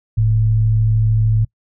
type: tone pair together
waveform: sine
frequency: 43.29 / 110 Hz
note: F1 / A2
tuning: -14 / 0 cents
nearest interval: octave + major third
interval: 1614 cents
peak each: -21 / -12 dBFS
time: 0.17-1.45 s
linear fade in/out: 10 ms
effects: noise-tail reverb RT60 0.1 s tail -24 dB re dry